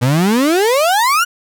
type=exponential sweep; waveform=35% pulse; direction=up; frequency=117.2 to 1480 Hz; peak=-9 dBFS; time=0.01-1.25 s; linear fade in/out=20 ms; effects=none